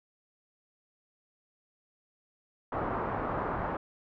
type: low-pass noise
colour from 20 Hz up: white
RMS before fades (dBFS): -33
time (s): 2.72-3.77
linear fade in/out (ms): 5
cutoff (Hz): 1200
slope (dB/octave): 24
effects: none